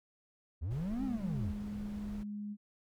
triangle linear two-way sweep, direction up then down, 67.3 to 275.3 to 67.3 Hz, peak -32 dBFS, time 0.61-1.53 s, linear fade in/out 20 ms, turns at 1.04 s
brown noise, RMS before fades -46 dBFS, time 0.7-2.24 s, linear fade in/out 20 ms
sine tone, 207 Hz, G#3, 5 cents flat, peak -38 dBFS, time 0.96-2.57 s, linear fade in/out 50 ms
effects none

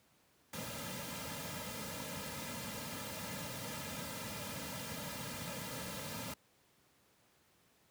pink noise with comb filter, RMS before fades -43 dBFS, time 0.53-6.34 s, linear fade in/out 5 ms, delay 2.7 ms, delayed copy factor -0.85, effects pink hiss -70 dBFS RMS until 7.9 s + high-pass 100 Hz 12 dB/octave

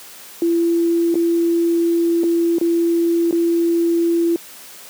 sine tone with dropouts, 337.9 Hz, E4, 43 cents sharp, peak -13 dBFS, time 0.42-4.36 s, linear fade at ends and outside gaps 1 ms, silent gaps 1.143-1.154 / 2.234-2.239 / 2.584-2.612 / 3.31-3.326 s, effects white hiss -39 dBFS RMS until 4.89 s + high-pass 200 Hz 12 dB/octave

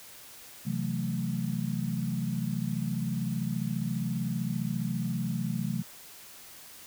sine chord, F# half-diminished seventh, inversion second, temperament equal, 130.81 / 164.81 / 185 / 220 Hz, C3 / E3 / F#3 / A3, 0 / 0 / 0 / 0 cents, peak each -34 dBFS, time 0.65-5.83 s, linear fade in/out 20 ms, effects white hiss -49 dBFS RMS until 6.86 s

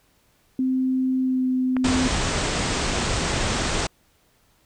sine tone with pitch glide, 259.4 to 256.4 Hz, C4 to C4, -15 to -35 cents, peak -19 dBFS, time 0.59-2.08 s, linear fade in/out 2 ms, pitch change -20 cents, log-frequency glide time 1.21-1.47 s
clicks, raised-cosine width 0.5 ms, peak -14 dBFS, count 2, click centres 1.767 / 2.965 s
pink low-pass noise, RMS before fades -24 dBFS, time 1.84-3.87 s, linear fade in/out 5 ms, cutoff 8700 Hz, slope 96 dB/octave
effects pink hiss -62 dBFS RMS until 4.65 s

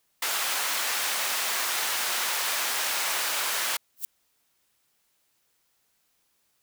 pink high-pass noise, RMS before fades -28 dBFS, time 0.22-3.77 s, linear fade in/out 5 ms, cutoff 1000 Hz, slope 12 dB/octave
violet noise with exponential growth, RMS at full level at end -26 dBFS, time 3.96-4.05 s, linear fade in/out 0 ms, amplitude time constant 18 ms
effects white hiss -71 dBFS RMS until 6.62 s

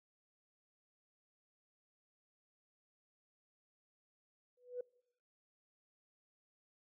sine tone with exponential growth, 493.9 Hz, B4, in tune, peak -35 dBFS, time 4.57-4.81 s, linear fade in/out 5 ms, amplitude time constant 51 ms, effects noise-tail reverb RT60 0.8 s tail -25 dB re dry + tanh soft clip ceiling -31 dBFS

